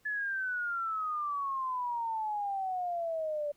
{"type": "exponential sweep", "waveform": "sine", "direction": "down", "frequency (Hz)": [1725, 578], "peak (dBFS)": -31, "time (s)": [0.05, 3.52], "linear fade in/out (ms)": 10, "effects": ["pink hiss -69 dBFS RMS until 3.56 s"]}